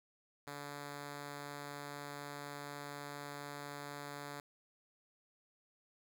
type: tone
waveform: 5% pulse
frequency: 144.1 Hz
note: D3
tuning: 33 cents flat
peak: -33 dBFS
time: 0.47-4.4 s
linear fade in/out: 2 ms
effects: none